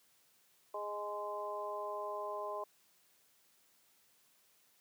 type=harmonic tone with a mistuned harmonic; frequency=207.1 Hz; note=G#3; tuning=5 cents flat; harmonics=2 / 3 / 4 / 5; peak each=-45 / -42 / -47 / -42 dBFS; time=0.74-2.64 s; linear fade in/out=5 ms; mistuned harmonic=4; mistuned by=+16 cents; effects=white hiss -70 dBFS RMS until 4.8 s + high-pass 100 Hz 12 dB/octave